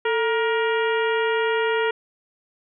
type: harmonic tone with a mistuned harmonic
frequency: 471.5 Hz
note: A#4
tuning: 20 cents sharp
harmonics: 1 / 2 / 3 / 4 / 5 / 6 / 7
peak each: -21 / -27 / -28 / -29 / -34 / -34 / -39 dBFS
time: 0.05-1.91 s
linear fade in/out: 5 ms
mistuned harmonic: 1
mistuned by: -100 cents
effects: none